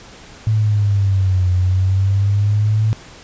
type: exponential two-way sweep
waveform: sine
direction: down then up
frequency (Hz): 110 to 90 to 110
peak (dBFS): -12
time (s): 0.47-2.93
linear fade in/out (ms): 0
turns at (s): 1.52
effects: pink hiss -40 dBFS RMS until 3.23 s + resampled to 16000 Hz